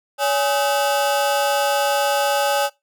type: ring-modulated tone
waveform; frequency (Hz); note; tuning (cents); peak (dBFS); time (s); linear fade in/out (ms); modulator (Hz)
35% pulse; 698.5; F5; 0; -12; 0.18-2.7; 50; 132
effects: noise-tail reverb RT60 0.2 s tail -21 dB re dry